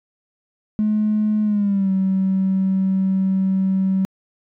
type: tone with pitch glide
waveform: triangle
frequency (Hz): 212.9 to 190.77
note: G#3 to G3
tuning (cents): +43 to -47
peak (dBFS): -12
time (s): 0.79-4.05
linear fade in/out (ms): 0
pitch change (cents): -190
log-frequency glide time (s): 1.43-1.91
effects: tanh soft clip ceiling -13 dBFS